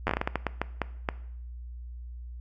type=slowing click train; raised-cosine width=0.5 ms; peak=-11 dBFS; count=13; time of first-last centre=0.07-1.088 s; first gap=10 ms; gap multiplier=1.35; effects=noise-tail reverb RT60 0.7 s tail -18 dB re dry + added 60 Hz sine -38 dBFS peak until 2.4 s